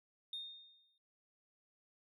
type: tone with exponential decay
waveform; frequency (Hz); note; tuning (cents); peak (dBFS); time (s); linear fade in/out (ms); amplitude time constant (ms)
sine; 3670; A#7; -28; -38; 0.33-0.98; 2; 140
effects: tanh soft clip ceiling -37 dBFS